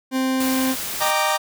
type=tone; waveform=40% pulse; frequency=261.6 Hz; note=C4; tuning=in tune; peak=-18 dBFS; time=0.11-0.76 s; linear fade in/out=50 ms
type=noise; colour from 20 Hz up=white; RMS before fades=-28 dBFS; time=0.4-1.11 s; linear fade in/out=5 ms
type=chord; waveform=sawtooth; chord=Eb major seventh; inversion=none; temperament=equal with one note detuned; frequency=614.4 / 784 / 932.3 / 1174.7 Hz; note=Eb5 / G5 / Bb5 / D6; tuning=-22 / 0 / 0 / 0 cents; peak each=-20 dBFS; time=1-1.38 s; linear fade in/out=20 ms
effects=none